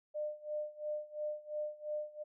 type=tone with tremolo; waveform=sine; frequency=602 Hz; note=D5; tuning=43 cents sharp; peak=-34 dBFS; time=0.14-2.24 s; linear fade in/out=20 ms; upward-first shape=sine; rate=2.9 Hz; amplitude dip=90%; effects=none